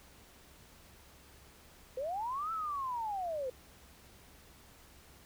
sine linear two-way sweep, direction up then down, 491.4 to 1338 to 491.4 Hz, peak -34 dBFS, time 1.97-3.5 s, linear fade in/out 5 ms, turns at 2.52 s, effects added 68 Hz sine -64 dBFS peak until 5.25 s + pink hiss -59 dBFS RMS until 5.25 s

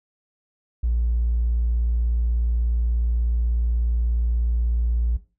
triangle tone, 58.27 Hz, A#1, in tune, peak -15 dBFS, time 0.83-5.17 s, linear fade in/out 10 ms, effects noise-tail reverb RT60 0.3 s tail -18 dB re dry + tanh soft clip ceiling -16 dBFS

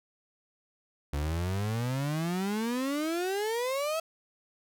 35% pulse exponential sweep, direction up, 69.8 to 659.3 Hz, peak -27 dBFS, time 1.13-4 s, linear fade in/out 5 ms, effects none

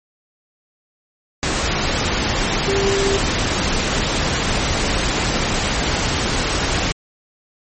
sine tone in noise, 393.7 Hz, G4, 8 cents sharp, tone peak -17 dBFS, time 2.68-3.17 s, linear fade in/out 0 ms, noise pink, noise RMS -19 dBFS, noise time 1.43-6.92 s, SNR -1 dB, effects MP3 32 kbps

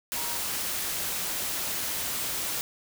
sine tone in noise, 946 Hz, A#5, 25 cents sharp, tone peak -40 dBFS, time 0.16-0.37 s, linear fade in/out 0 ms, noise white, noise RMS -31 dBFS, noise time 0.12-2.61 s, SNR -12 dB, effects none

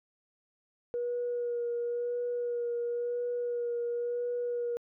sine tone with vibrato, 480 Hz, B4, 49 cents flat, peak -29 dBFS, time 0.94-4.77 s, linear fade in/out 0 ms, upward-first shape sine, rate 0.96 Hz, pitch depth 18 cents each way, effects tanh soft clip ceiling -25 dBFS

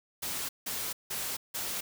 white noise bursts, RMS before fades -35 dBFS, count 4, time 0.22-1.81 s, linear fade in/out 10 ms, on 270 ms, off 170 ms, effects none

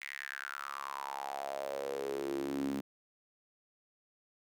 sawtooth tone with high-pass filter sweep, 69.3 Hz, C#2, in tune, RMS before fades -39 dBFS, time 0.01-2.81 s, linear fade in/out 10 ms, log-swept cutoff 2100 to 240 Hz, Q 6.7, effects none

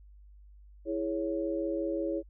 sine chord, C# minor, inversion first, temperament equal, 329.6 / 415.3 / 554.4 Hz, E4 / G#4 / C#5, 0 / 0 / 0 cents, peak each -32 / -36 / -34 dBFS, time 0.85-2.23 s, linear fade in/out 50 ms, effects added 50 Hz sine -51 dBFS peak until 2.29 s

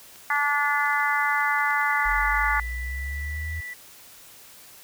clicks, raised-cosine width 0.2 ms, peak -30 dBFS, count 10, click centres 0.159 / 0.36 / 0.658 / 0.858 / 0.931 / 1.001 / 1.406 / 1.587 / 1.707 / 1.814 s
harmonic tone, 289.6 Hz, D4, 24 cents flat, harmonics 3 / 4 / 5 / 6 / 7, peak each -27 / -27 / -27 / -27 / -27 dBFS, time 0.3-2.6 s, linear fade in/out 2 ms
sine tone with pitch glide, 1984 to 1966.9 Hz, B6 to B6, +7 to -8 cents, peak -33 dBFS, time 1.89-3.74 s, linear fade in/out 10 ms, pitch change -15 cents, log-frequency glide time 2.44-3.31 s
sine linear sweep, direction up, 43.65 to 82.41 Hz, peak -29 dBFS, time 2.05-3.61 s, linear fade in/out 10 ms
effects white hiss -48 dBFS RMS until 4.83 s

